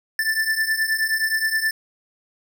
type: beating tone pair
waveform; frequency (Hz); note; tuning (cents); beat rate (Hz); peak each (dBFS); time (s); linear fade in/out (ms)
square; 1760 / 1769.5; A6 / A6; 0 / +9; 9.5; -25 / -22; 0.19-1.71; 2
effects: none